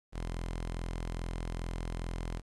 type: tone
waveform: sawtooth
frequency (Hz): 42.4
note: E1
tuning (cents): +50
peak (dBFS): -31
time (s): 0.12-2.42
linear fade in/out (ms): 50
effects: resampled to 24000 Hz + 10-bit